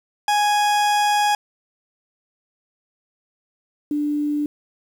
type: tone pair in turn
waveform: 40% pulse / sine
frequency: 830.6 / 294.9 Hz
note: G#5 / D4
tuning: 0 / +7 cents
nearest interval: octave + tritone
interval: 1793 cents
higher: first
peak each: -15 / -19 dBFS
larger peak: first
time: 0.28-1.35 / 3.91-4.46 s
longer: first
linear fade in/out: 2 ms
effects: low-pass 10000 Hz 12 dB/octave + 8-bit